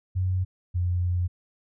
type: tone pair in turn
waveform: sine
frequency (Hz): 92.5 / 88.95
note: F#2 / F2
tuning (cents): 0 / +32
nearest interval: minor second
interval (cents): 68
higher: first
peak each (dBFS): -22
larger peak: neither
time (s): 0.15-0.45 / 0.74-1.28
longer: second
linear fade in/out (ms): 20
effects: none